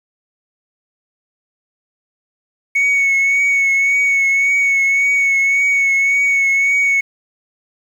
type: tone with vibrato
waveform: sine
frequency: 2217 Hz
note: C#7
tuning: in tune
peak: -9 dBFS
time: 2.75-7.01 s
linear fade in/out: 10 ms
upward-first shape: triangle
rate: 1.8 Hz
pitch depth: 30 cents each way
effects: tanh soft clip ceiling -10 dBFS + 7-bit